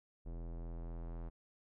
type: tone with low-pass filter sweep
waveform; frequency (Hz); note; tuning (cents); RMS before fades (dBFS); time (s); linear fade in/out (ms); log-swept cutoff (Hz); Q
square; 42; E1; +33; -44; 0.25-1.3; 20; 550 to 990; 0.88
effects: none